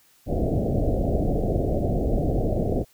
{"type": "low-pass noise", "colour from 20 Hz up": "pink", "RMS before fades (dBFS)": -23, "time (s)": [0.26, 2.85], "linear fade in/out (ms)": 50, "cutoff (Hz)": 720, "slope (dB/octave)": 96, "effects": ["white hiss -59 dBFS RMS until 2.93 s"]}